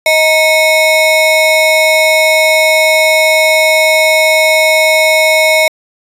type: ring-modulated tone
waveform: square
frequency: 781 Hz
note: G5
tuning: 7 cents flat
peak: -4 dBFS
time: 0.06-5.68 s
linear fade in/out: 2 ms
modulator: 1410 Hz
effects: resampled to 32000 Hz